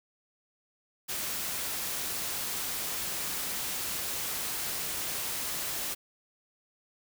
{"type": "noise", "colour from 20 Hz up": "white", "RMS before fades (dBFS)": -34, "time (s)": [1.08, 5.95], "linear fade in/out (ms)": 20, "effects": []}